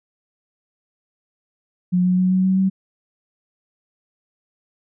sine tone with pitch steps, 180.1 / 182.19 / 184.31 / 186.45 / 188.62 / 190.81 Hz, F#3 / F#3 / F#3 / F#3 / F#3 / G3, -46 / -26 / -6 / +14 / +34 / -46 cents, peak -14 dBFS, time 1.92-2.7 s, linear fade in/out 20 ms, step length 130 ms, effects none

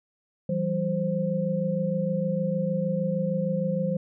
sine tone cluster, 165.2 / 191.7 / 523 Hz, E3 / G3 / C5, +4 / -38 / -1 cents, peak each -28 dBFS, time 0.49-3.97 s, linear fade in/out 5 ms, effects none

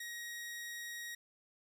sawtooth tone, 1890 Hz, A#6, 23 cents sharp, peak -39 dBFS, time 0-1.15 s, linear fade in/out 5 ms, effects none

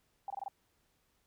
sine tone bursts, 792 Hz, G5, 18 cents sharp, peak -36 dBFS, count 5, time 0.28-0.482 s, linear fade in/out 2 ms, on 22 ms, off 23 ms, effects pink hiss -75 dBFS RMS until 1.26 s

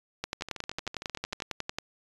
two click trains, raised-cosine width 0.2 ms, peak -14 / -21 dBFS, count 18 / 14, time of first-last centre 0.24-1.785 / 0.41-1.402 s, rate 11 / 13.1 Hz, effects resampled to 24000 Hz

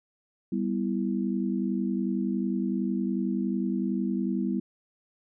sine chord, E minor, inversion first, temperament equal, 196 / 246.9 / 329.6 Hz, G3 / B3 / E4, 0 / 0 / 0 cents, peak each -28 / -30 / -32 dBFS, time 0.52-4.6 s, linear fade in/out 5 ms, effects none

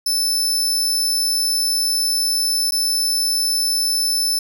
sawtooth tone with dropouts, 5274 Hz, E8, in tune, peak -14 dBFS, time 0.06-4.39 s, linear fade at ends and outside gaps 5 ms, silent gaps 2.71-2.72 s, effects none

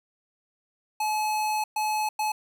square tone bursts at uneven times, 856 Hz, A5, 48 cents flat, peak -25 dBFS, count 3, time 1-1.64 / 1.76-2.09 / 2.19-2.32 s, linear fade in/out 5 ms, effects none

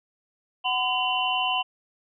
sine tone cluster, 745 / 1012 / 2763 / 3017 Hz, F#5 / B5 / F7 / F#7, +12 / +42 / -19 / +33 cents, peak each -28 dBFS, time 0.64-1.63 s, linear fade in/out 20 ms, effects none

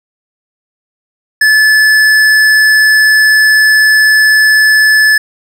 sine tone with tanh clipping, 1732 Hz, A6, 28 cents flat, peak -6 dBFS, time 1.41-5.18 s, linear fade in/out 5 ms, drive 14 dB, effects none

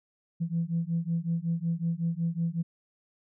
sine beating tone pair, 164.81 / 170.21 Hz, E3 / F3, 0 / -44 cents, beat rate 5.4 Hz, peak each -29 dBFS, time 0.4-2.63 s, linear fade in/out 20 ms, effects tanh soft clip ceiling -20 dBFS

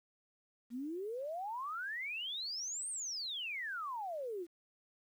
sine exponential two-way sweep, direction up then down, 228 to 8950 to 323.2 Hz, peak -38 dBFS, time 0.7-4.47 s, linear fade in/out 50 ms, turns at 2.89 s, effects 11-bit

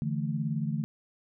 sine chord, D suspended second, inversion none, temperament equal, 146.83 / 164.81 / 220 Hz, D3 / E3 / A3, 0 / 0 / 0 cents, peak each -31 / -33 / -33 dBFS, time 0.02-0.84 s, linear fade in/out 0 ms, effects none

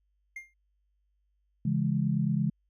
triangle tone with exponential decay, 2114 Hz, C7, 17 cents sharp, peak -33 dBFS, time 0.36-0.54 s, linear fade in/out 5 ms, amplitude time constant 38 ms
sine chord, C# minor, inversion none, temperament equal with one note detuned, 138.59 / 167.5 / 207.7 Hz, C#3 / E3 / G#3, 0 / +28 / 0 cents, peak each -29 dBFS, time 1.65-2.5 s, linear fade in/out 5 ms
effects added 50 Hz sine -70 dBFS peak until 2.69 s

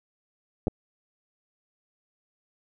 clicks, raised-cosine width 2 ms, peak -12 / -15 dBFS, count 2, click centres 0.671 / 0.681 s, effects none

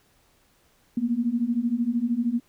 sine beating tone pair, 229.2 / 242.2 Hz, A#3 / B3, -29 / -34 cents, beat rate 13 Hz, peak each -26 / -24 dBFS, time 0.97-2.4 s, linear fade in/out 5 ms, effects pink hiss -63 dBFS RMS until 2.48 s

